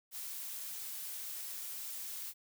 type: noise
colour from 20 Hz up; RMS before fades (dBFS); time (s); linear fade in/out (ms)
blue; -43; 0.11-2.34; 50
effects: none